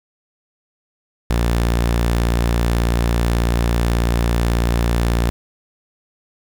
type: tone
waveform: sawtooth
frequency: 58.27 Hz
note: A#1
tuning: in tune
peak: -11 dBFS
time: 1.3-5.3 s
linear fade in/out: 0 ms
effects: 7-bit